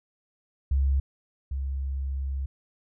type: tone pair in turn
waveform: sine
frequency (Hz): 68.1 / 67.73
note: C#2 / C#2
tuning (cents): -30 / -40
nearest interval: unison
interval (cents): 10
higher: first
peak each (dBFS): -20 / -27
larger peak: first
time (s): 0.71-1 / 1.51-2.46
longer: second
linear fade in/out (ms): 5
effects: none